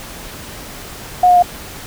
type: tone with pitch steps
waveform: sine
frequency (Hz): 724 / 716.5 / 709.1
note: F#5 / F5 / F5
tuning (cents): -38 / +44 / +26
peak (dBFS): -6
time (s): 1.23-1.425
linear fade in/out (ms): 5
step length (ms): 65
effects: pink hiss -32 dBFS RMS until 1.86 s